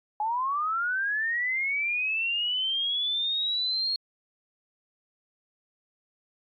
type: linear sweep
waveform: sine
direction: up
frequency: 830.6 to 4294 Hz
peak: -25 dBFS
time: 0.2-3.96 s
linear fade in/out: 2 ms
effects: AAC 48 kbps